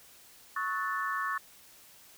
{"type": "chord", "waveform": "sine", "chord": "F# minor seventh", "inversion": "second", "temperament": "equal with one note detuned", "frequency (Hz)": [1108.7, 1288.4, 1480, 1760], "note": ["C#6", "E6", "F#6", "A6"], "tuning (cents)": [0, -40, 0, 0], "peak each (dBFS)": [-33, -38, -39, -35], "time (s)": [0.56, 1.38], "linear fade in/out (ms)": 5, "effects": ["white hiss -56 dBFS RMS until 2.17 s"]}